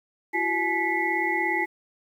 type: tone cluster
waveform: sine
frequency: 338.1 / 375.1 / 851 / 1979 / 2159 Hz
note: E4 / F#4 / G#5 / B6 / C#7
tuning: +44 / +24 / +42 / +3 / -46 cents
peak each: -30 / -33 / -28 / -26 / -31 dBFS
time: 0.33-1.66 s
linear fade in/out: 20 ms
effects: 9-bit